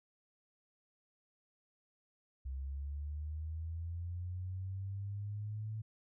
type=linear sweep; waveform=sine; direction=up; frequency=65.4 to 110 Hz; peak=-38 dBFS; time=2.45-5.82 s; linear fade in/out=10 ms; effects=none